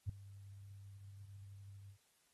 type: tone with ADSR envelope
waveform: sine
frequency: 98.9 Hz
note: G2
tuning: 16 cents sharp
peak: -33 dBFS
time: 0.06-1.98 s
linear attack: 33 ms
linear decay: 4 ms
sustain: -19 dB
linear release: 90 ms
effects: white hiss -75 dBFS RMS until 2.33 s + AAC 32 kbps